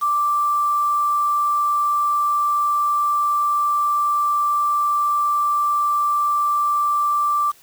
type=tone with quantisation; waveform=sine; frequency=1174.7 Hz; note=D6; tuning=in tune; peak=-16 dBFS; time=0.01-7.52 s; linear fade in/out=20 ms; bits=6; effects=white hiss -51 dBFS RMS until 7.62 s

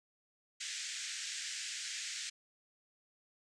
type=band-pass noise; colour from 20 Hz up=white; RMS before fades=-42 dBFS; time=0.6-2.3 s; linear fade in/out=10 ms; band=1600 to 7900 Hz; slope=48 dB/octave; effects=none

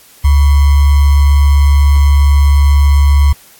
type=tone with sample-and-hold; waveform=sine; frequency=71.1 Hz; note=C#2; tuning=45 cents sharp; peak=-4 dBFS; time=0.24-3.33 s; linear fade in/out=10 ms; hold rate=1050 Hz; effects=white hiss -42 dBFS RMS until 3.59 s + AAC 64 kbps

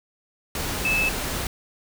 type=tone in noise; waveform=sine; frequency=2614 Hz; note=E7; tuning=15 cents flat; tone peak=-20 dBFS; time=0.85-1.09 s; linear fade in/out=2 ms; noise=pink; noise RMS=-28 dBFS; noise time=0.55-1.47 s; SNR=+5 dB; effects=none

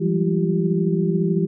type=tone cluster; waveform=sine; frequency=167.7 / 185.9 / 199.7 / 341.8 / 390.1 Hz; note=E3 / F#3 / G3 / F4 / G4; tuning=+30 / +8 / +32 / -37 / -8 cents; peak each=-20 / -26 / -25 / -27 / -24 dBFS; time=0-1.47 s; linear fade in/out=20 ms; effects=none

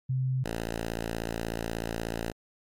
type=tone pair in turn; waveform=sine / 5% pulse; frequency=130 / 56.49 Hz; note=C3 / A1; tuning=-11 / +46 cents; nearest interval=octave + major second; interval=1443 cents; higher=first; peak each=-25 / -20 dBFS; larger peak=second; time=0.09-0.44 / 0.44-2.32 s; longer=second; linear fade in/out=10 ms; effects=MP3 64 kbps

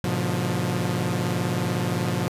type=chord; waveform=sawtooth; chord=G# diminished seventh; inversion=none; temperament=equal with one note detuned; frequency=103.83 / 123.47 / 146.83 / 177.26 Hz; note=G#2 / B2 / D3 / F3; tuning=0 / 0 / 0 / +26 cents; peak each=-26 / -24 / -27 / -23 dBFS; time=0.04-2.28 s; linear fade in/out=0 ms; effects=resampled to 32000 Hz

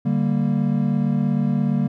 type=chord; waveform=triangle; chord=G minor; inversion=second; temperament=equal; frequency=146.83 / 196 / 233.1 Hz; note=D3 / G3 / Bb3; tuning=0 / 0 / 0 cents; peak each=-20 dBFS; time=0.05-1.88 s; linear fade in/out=10 ms; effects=none

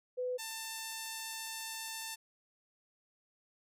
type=tone pair in turn; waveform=sine / 5% pulse; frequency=501 / 892.7 Hz; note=B4 / A5; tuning=+25 / +25 cents; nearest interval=minor seventh; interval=1000 cents; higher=second; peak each=-33 / -28 dBFS; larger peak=second; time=0.17-0.38 / 0.38-2.16 s; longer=second; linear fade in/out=20 ms; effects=none

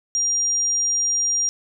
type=tone; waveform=sine; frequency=5700 Hz; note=F8; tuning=34 cents sharp; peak=-18 dBFS; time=0.15-1.49 s; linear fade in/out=0 ms; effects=none

